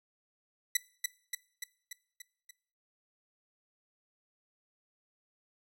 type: tone with echo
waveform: 10% pulse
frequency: 1975.5 Hz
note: B6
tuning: in tune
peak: -15 dBFS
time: 0.75-0.77 s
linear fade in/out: 5 ms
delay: 290 ms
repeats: 6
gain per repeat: -4 dB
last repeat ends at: 2.51 s
effects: noise-tail reverb RT60 0.5 s tail -21 dB re dry